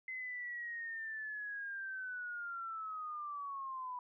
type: linear sweep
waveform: sine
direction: down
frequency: 2055 to 983 Hz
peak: -40 dBFS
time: 0.08-3.99 s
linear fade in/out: 2 ms
effects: none